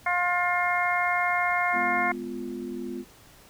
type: harmonic tone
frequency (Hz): 354.7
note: F4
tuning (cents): +27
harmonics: 2 / 3 / 4 / 5 / 6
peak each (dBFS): -27 / -29 / -31 / -32 / -27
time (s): 0.06-2.12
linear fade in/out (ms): 5
type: chord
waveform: sine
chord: F diminished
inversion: first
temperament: just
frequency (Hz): 209.5 / 251.4 / 349.2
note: Ab3 / Cb4 / F4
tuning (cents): +15 / +31 / 0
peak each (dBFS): -38 / -35 / -35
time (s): 1.72-3.05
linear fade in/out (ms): 50
effects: pink hiss -53 dBFS RMS until 3.49 s